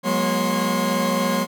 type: tone cluster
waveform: 40% pulse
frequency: 182 / 205.6 / 239.6 / 547 / 1048 Hz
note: F#3 / G#3 / A#3 / C#5 / C6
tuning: -28 / -17 / +48 / -23 / +2 cents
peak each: -25 dBFS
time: 0.03-1.47 s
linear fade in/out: 50 ms
effects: none